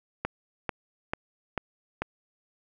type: click train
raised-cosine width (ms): 0.5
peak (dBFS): -13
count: 5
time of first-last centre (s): 0.25-2.02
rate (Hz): 2.26
effects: none